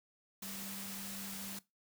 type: tone in noise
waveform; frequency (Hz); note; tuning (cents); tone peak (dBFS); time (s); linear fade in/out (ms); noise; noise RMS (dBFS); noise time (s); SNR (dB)
sine; 196.2; G3; +2; -48; 0.42-1.59; 5; white; -45; 0.42-1.59; -6
effects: noise-tail reverb RT60 0.2 s tail -19 dB re dry